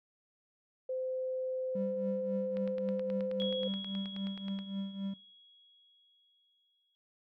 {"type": "tone", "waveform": "sine", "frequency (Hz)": 516, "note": "C5", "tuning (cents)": -24, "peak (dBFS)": -33, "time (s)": [0.89, 3.68], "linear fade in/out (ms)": 5}
{"type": "tone with tremolo", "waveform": "triangle", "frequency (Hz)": 196, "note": "G3", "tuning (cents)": 0, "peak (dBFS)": -31, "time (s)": [1.75, 5.14], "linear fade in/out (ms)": 5, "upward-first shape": "triangle", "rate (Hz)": 3.7, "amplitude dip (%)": 80}
{"type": "click train", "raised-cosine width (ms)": 0.3, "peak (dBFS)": -32, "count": 20, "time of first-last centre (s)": [2.57, 4.589], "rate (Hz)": 9.41}
{"type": "tone with exponential decay", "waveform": "sine", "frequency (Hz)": 3324, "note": "G#7", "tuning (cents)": 1, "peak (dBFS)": -35, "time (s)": [3.4, 6.95], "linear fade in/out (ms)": 0, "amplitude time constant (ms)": 770}
{"effects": ["noise-tail reverb RT60 0.4 s tail -23 dB re dry"]}